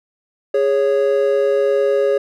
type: tone pair together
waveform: triangle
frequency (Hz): 412.4 / 554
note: G#4 / C#5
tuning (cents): -12 / -1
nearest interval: perfect fourth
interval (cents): 511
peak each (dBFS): -14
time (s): 0.54-2.18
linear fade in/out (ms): 5
effects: none